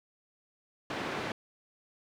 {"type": "band-pass noise", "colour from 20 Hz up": "pink", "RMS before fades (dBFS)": -36, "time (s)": [0.9, 1.32], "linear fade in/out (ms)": 2, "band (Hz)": [190, 2800], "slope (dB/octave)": 12, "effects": []}